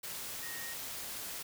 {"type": "tone in noise", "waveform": "sine", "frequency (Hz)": 1864.7, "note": "A#6", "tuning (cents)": 0, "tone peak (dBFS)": -45, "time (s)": [0.42, 0.74], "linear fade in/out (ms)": 10, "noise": "white", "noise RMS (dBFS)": -42, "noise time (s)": [0.03, 1.43], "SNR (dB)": -6, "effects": []}